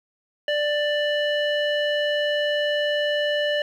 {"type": "tone with low-pass filter", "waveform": "square", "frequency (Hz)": 590, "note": "D5", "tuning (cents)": 8, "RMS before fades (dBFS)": -23, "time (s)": [0.48, 3.62], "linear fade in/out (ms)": 2, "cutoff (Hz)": 2600, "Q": 4.7, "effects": ["9-bit"]}